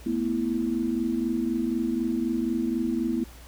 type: chord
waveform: sine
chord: A suspended second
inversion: none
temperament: equal with one note detuned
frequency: 222.9 / 246.9 / 329.6 Hz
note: A3 / B3 / E4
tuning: +23 / 0 / 0 cents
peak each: -30 / -27 / -28 dBFS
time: 0.06-3.24 s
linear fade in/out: 5 ms
effects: added 60 Hz sine -45 dBFS peak until 3.47 s + pink hiss -50 dBFS RMS until 3.47 s